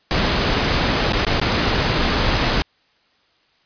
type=noise with dropouts; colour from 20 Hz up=pink; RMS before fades=-18 dBFS; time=0.11-2.62 s; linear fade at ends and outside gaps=0 ms; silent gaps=1.123-1.133 / 1.25-1.267 / 1.399-1.415 s; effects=white hiss -60 dBFS RMS until 3.65 s + resampled to 11025 Hz